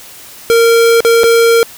square tone with dropouts, 462.1 Hz, A#4, 15 cents flat, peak -6 dBFS, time 0.5-1.63 s, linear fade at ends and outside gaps 0 ms, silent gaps 1.005-1.049 / 1.234-1.24 s, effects white hiss -34 dBFS RMS until 1.77 s

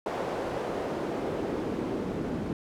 pink noise with band-pass filter sweep, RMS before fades -32 dBFS, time 0.06-2.53 s, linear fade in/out 2 ms, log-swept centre 580 to 270 Hz, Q 1.4, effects none

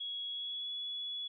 sine tone with pitch glide, 3336 to 3394 Hz, G#7 to G#7, +7 to +37 cents, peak -37 dBFS, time 0-1.28 s, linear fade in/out 10 ms, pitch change +30 cents, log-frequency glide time 0.29-0.7 s, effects none

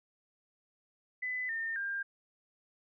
sine tone with pitch steps, 2006 / 1815 / 1599 Hz, B6 / A#6 / G6, +26 / -47 / +34 cents, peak -33 dBFS, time 1.22-2.03 s, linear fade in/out 10 ms, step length 270 ms, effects none

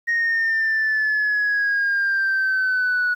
sine exponential sweep, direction down, 1871 to 1463 Hz, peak -16 dBFS, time 0.07-3.15 s, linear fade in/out 20 ms, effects tanh soft clip ceiling -15 dBFS + 9-bit

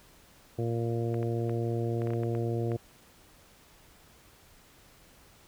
harmonic tone, 116.5 Hz, A#2, 1 cent flat, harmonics 1 / 2 / 3 / 4 / 5 / 6, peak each -30 / -38 / -34 / -36 / -43 / -43 dBFS, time 0.58-2.77 s, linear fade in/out 10 ms
clicks, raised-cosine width 0.5 ms, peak -28 dBFS, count 10, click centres 1.143 / 1.229 / 1.495 / 2.019 / 2.072 / 2.105 / 2.135 / 2.234 / 2.351 / 2.718 s
effects pink hiss -58 dBFS RMS until 5.47 s

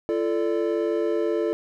triangle chord, D minor, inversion first, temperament equal with one note detuned, 341.4 / 440 / 587.3 Hz, F4 / A4 / D5, -39 / 0 / 0 cents, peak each -23 / -23 / -27 dBFS, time 0.09-1.53 s, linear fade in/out 0 ms, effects none

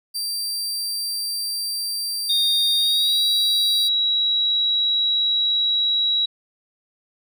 sawtooth tone, 4699 Hz, D8, in tune, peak -21 dBFS, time 0.14-3.89 s, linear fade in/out 20 ms
sine tone with pitch glide, 3687 to 3879 Hz, A#7 to B7, -20 to -32 cents, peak -17 dBFS, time 2.29-6.26 s, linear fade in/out 10 ms, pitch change +88 cents, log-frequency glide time 2.77-3.24 s
effects none

